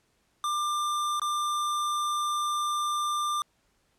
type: tone with dropouts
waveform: square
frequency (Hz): 1192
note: D6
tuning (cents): +25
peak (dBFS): -27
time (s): 0.44-3.42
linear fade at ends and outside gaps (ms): 1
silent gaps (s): 1.197-1.217
effects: pink hiss -70 dBFS RMS until 3.98 s + low-pass 11000 Hz 12 dB/octave